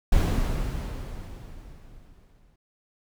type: noise with exponential decay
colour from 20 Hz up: brown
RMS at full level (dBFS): -19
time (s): 0.12-2.56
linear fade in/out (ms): 5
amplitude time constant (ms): 530
effects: none